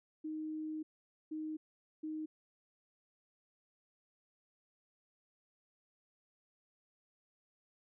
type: tone bursts at uneven times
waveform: sine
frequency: 311.1 Hz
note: D#4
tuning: in tune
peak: -38 dBFS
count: 3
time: 0.24-0.83 / 1.31-1.57 / 2.03-2.26 s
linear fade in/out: 10 ms
effects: none